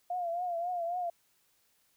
sine tone with vibrato, 698.5 Hz, F5, in tune, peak -31 dBFS, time 0.1-1.1 s, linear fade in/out 5 ms, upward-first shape triangle, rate 3.7 Hz, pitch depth 85 cents each way, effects white hiss -71 dBFS RMS until 1.96 s

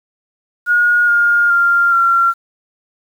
sine tone with pitch steps, 1439 / 1415.9 / 1393.2 / 1370.8 Hz, F#6 / F6 / F6 / F6, -49 / +23 / -5 / -33 cents, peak -9 dBFS, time 0.66-2.34 s, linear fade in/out 50 ms, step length 420 ms, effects 7-bit

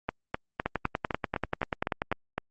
two click trains, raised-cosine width 0.5 ms, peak -12 / -13 dBFS, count 16 / 10, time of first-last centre 0.66-2.116 / 0.09-2.38 s, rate 10.3 / 3.93 Hz, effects Opus 32 kbps

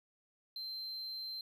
triangle tone, 4119 Hz, C8, 28 cents flat, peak -39 dBFS, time 0.56-1.41 s, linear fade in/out 2 ms, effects none

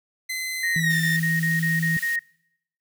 sawtooth tone with pitch glide, 2046 to 1791.5 Hz, C7 to A6, -39 to +31 cents, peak -23 dBFS, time 0.29-1.17 s, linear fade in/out 10 ms, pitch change -230 cents, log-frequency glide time 0.73-0.96 s
sine tone bursts, 1864.7 Hz, A#6, in tune, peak -22 dBFS, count 8, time 0.63-2.193 s, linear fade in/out 5 ms, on 170 ms, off 29 ms
sine tone, 163.4 Hz, E3, 15 cents flat, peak -23 dBFS, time 0.76-1.97 s, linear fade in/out 2 ms
white high-pass noise, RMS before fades -37 dBFS, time 0.9-2.16 s, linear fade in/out 5 ms, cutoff 1400 Hz, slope 48 dB/octave
effects noise-tail reverb RT60 0.8 s tail -23 dB re dry

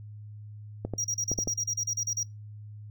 clicks, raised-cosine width 2 ms, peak -18 dBFS, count 5, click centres 0.85 / 0.937 / 1.316 / 1.388 / 1.474 s
triangle tone bursts, 5710 Hz, F8, 37 cents sharp, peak -26 dBFS, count 13, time 0.98-2.232 s, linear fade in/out 5 ms, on 64 ms, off 35 ms
effects noise-tail reverb RT60 0.2 s tail -22 dB re dry + added 105 Hz sine -41 dBFS peak until 2.9 s

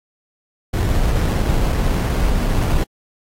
brown noise with sample-and-hold, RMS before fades -17 dBFS, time 0.73-2.84 s, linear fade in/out 10 ms, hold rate 3675 Hz, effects AAC 48 kbps

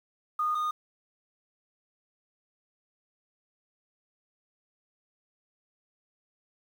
sine / triangle tone pair in turn, 1228 / 1228 Hz, D#6 / D#6, -23 / -23 cents, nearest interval unison, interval 0 cents, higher neither, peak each -25 dBFS, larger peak neither, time 0.39-0.55 / 0.55-0.71 s, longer neither, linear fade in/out 5 ms, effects 9-bit

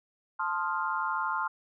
sine chord, F dominant seventh, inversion first, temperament equal, 880 / 1046.5 / 1244.5 / 1396.9 Hz, A5 / C6 / Eb6 / F6, 0 / 0 / 0 / 0 cents, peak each -34 / -32 / -36 / -33 dBFS, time 0.39-1.48 s, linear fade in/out 10 ms, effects none

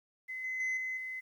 sine tone with level steps, 2040 Hz, C7, 44 cents flat, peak -37 / -33 / -28 / -33 / -37 dBFS, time 0.28-1.21 s, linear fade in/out 20 ms, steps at 0.44 / 0.6 / 0.77 / 0.97 s, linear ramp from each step 2 ms, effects tanh soft clip ceiling -30 dBFS + 11-bit

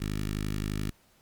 10% pulse tone with notch filter, 51.6 Hz, G#1, 10 cents flat, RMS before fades -32 dBFS, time 0-0.91 s, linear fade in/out 10 ms, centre 750 Hz, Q 0.64, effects pink hiss -64 dBFS RMS until 1.21 s + Opus 48 kbps

